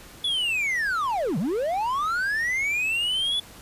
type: linear two-way sweep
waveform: triangle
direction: down then up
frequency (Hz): 3466 to 142.2 to 3466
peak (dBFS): -21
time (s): 0.24-3.4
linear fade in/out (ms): 5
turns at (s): 1.38
effects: pink hiss -46 dBFS RMS until 3.61 s + resampled to 32000 Hz